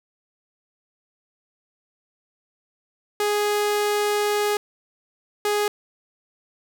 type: tone bursts at uneven times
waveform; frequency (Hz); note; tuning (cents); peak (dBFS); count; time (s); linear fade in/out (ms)
sawtooth; 415.3; G#4; 0; -16; 2; 3.2-4.57 / 5.45-5.68; 2
effects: none